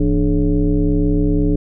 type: tone with frequency modulation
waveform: sine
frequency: 164 Hz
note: E3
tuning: 9 cents flat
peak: -12 dBFS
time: 0-1.56 s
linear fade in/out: 5 ms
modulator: 130 Hz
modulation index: 1.7
effects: none